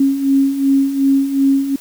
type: beating tone pair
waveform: sine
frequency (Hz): 271.5 / 274.2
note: C#4 / C#4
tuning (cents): -36 / -19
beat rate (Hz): 2.7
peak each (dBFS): -18 / -12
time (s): 0-1.76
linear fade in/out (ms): 5
effects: white hiss -40 dBFS RMS until 1.8 s